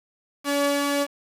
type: tone pair together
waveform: sawtooth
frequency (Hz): 283.8 / 570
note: C#4 / C#5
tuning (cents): +41 / +48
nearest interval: octave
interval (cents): 1207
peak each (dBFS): -20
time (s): 0.44-1.07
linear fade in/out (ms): 50
effects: resampled to 32000 Hz + 7-bit